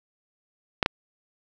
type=clicks; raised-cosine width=0.3 ms; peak=-4 dBFS; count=2; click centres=0.828 / 0.861 s; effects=none